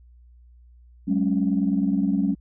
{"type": "chord", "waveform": "sine", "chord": "F# suspended second", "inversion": "none", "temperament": "equal with one note detuned", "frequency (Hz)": [188.12, 207.7, 277.2], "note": ["F#3", "G#3", "C#4"], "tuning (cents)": [29, 0, 0], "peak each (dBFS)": -23, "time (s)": [1.07, 2.35], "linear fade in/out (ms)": 20, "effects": ["tanh soft clip ceiling -11 dBFS", "added 60 Hz sine -48 dBFS peak until 2.4 s"]}